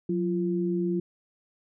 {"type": "tone pair together", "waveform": "sine", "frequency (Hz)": [181.5, 344.6], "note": ["F#3", "F4"], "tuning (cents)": [-33, -23], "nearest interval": "major seventh", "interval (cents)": 1110, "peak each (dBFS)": -27, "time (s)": [0.09, 1], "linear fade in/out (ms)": 5, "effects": []}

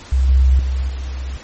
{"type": "tone with level steps", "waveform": "sine", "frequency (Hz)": 65.41, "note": "C2", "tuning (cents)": 0, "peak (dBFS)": [-11, -8, -16, -22], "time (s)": [0.12, 1.37], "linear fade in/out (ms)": 5, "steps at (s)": [0.29, 0.59, 0.89], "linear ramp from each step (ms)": 2, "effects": ["pink hiss -38 dBFS RMS until 1.43 s", "MP3 32 kbps"]}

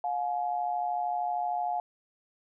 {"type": "tone pair together", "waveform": "sine", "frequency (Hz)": [714.9, 848], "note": ["F5", "G#5"], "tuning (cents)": [40, 36], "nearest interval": "minor third", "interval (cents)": 296, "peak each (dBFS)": [-29, -33], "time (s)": [0.04, 1.8], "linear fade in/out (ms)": 2, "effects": []}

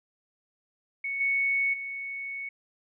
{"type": "tone with level steps", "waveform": "sine", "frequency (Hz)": 2217, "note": "C#7", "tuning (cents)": 0, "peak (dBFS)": [-29, -23, -33], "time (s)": [1.04, 2.49], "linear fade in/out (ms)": 5, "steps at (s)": [1.2, 1.73], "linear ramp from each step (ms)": 10, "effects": []}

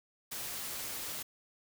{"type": "noise", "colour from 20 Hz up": "white", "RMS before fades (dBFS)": -40, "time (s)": [0.31, 1.23], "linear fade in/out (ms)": 10, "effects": []}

